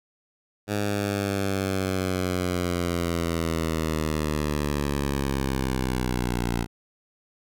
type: linear sweep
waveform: 10% pulse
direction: down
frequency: 103.83 to 57.7 Hz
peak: -16 dBFS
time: 0.67-6.67 s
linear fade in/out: 50 ms
effects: none